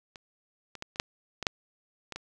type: clicks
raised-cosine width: 0.2 ms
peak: -27 / -25 / -19 / -29 / -7 / -17 / -7 / -21 / -20 dBFS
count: 9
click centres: 0.158 / 0.753 / 0.824 / 0.959 / 0.999 / 1.427 / 1.468 / 2.123 / 2.16 s
effects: none